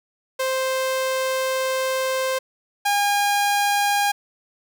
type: tone pair in turn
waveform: sawtooth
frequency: 523.3 / 812.9 Hz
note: C5 / G#5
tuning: 0 / -37 cents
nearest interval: minor sixth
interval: 763 cents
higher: second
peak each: -17 / -14 dBFS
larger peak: second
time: 0.39-2.39 / 2.85-4.12 s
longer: first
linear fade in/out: 10 ms
effects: none